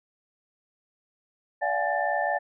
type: tone cluster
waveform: sine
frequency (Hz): 581 / 684 / 749 / 837 / 1776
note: D5 / F5 / F#5 / G#5 / A6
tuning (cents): -19 / -36 / +21 / +13 / +16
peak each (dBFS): -30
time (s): 1.61-2.39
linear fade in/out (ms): 20
effects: none